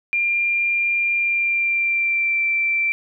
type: tone with pitch glide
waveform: sine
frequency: 2392 to 2344 Hz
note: D7 to D7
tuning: +31 to -4 cents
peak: -17 dBFS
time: 0.13-2.92 s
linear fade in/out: 0 ms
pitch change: -35 cents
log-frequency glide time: 1.14-2.44 s
effects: none